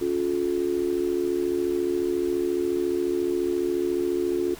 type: tone with amplitude modulation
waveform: sine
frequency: 354.6 Hz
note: F4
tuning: 26 cents sharp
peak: -18 dBFS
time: 0.01-4.55 s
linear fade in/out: 10 ms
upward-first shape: sine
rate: 74.3 Hz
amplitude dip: 90%
effects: pink hiss -44 dBFS RMS until 4.59 s